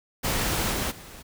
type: noise with level steps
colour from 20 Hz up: pink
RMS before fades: -26 / -28 / -44 dBFS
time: 0.23-1.23 s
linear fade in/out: 20 ms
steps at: 0.71 / 0.9 s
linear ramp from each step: 20 ms
effects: none